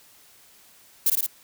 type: noise with echo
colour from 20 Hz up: violet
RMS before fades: -19 dBFS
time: 1.06-1.1 s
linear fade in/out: 5 ms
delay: 55 ms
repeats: 3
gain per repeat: -2 dB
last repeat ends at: 1.265 s
effects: white hiss -54 dBFS RMS until 1.43 s